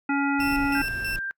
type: harmonic tone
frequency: 280.5 Hz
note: C#4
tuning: 21 cents sharp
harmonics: 1 / 3 / 5 / 7 / 9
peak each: -23 / -29 / -28 / -35 / -34 dBFS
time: 0.09-0.82 s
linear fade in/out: 5 ms
type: noise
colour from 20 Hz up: brown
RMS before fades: -36 dBFS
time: 0.39-1.19 s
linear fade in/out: 2 ms
type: tone with tremolo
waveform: 30% pulse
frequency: 2684 Hz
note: E7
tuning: 31 cents sharp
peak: -27 dBFS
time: 0.4-1.16 s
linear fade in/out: 2 ms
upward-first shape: square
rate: 3.1 Hz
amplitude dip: 70%
type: tone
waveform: sine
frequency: 1583 Hz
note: G6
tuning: 17 cents sharp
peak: -28 dBFS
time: 0.75-1.31 s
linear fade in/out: 0 ms
effects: noise-tail reverb RT60 0.1 s tail -25 dB re dry